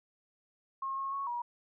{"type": "tone with pitch steps", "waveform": "sine", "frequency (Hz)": [1078, 1086, 1105, 958], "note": ["C#6", "C#6", "C#6", "A#5"], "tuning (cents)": [-49, -36, -6, 47], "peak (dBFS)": -33, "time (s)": [0.82, 1.42], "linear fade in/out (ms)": 5, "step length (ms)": 150, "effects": []}